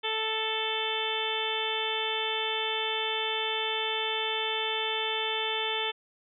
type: harmonic tone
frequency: 440 Hz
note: A4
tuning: in tune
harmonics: 1 / 2 / 3 / 4 / 5 / 6 / 7 / 8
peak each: -35 / -35 / -40 / -39 / -38 / -37 / -34 / -34 dBFS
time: 0.03-5.92 s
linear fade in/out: 20 ms
effects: none